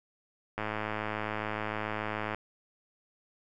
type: click train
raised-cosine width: 0.5 ms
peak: -18 dBFS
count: 190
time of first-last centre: 0.58-2.346 s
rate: 107 Hz
effects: none